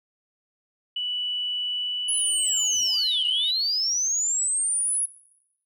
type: tone with pitch glide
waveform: sine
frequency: 2960 to 2979 Hz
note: F#7 to F#7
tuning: 0 to +11 cents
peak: -25 dBFS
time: 0.96-3.51 s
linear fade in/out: 5 ms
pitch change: +11 cents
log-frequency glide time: 1.65-3.14 s
type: linear two-way sweep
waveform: sine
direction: down then up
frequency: 10548 to 2843 to 10548 Hz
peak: -21 dBFS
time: 2.08-5.06 s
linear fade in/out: 10 ms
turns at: 3.26 s
effects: noise-tail reverb RT60 0.9 s tail -20 dB re dry + tanh soft clip ceiling -16 dBFS